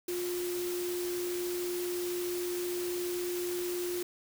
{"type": "tone in noise", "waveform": "sine", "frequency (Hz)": 354.6, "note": "F4", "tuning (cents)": 26, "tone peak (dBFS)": -32, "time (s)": [0.08, 4.03], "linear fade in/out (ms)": 5, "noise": "white", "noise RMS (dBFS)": -41, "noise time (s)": [0.08, 4.03], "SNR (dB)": 6, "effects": []}